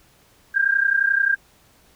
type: tone pair together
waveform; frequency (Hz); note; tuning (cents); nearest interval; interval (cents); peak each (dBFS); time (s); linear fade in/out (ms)
sine; 1583.6 / 1615; G6 / G#6; +17 / -49; unison; 34; -19; 0.54-1.36; 20
effects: pink hiss -56 dBFS RMS until 1.95 s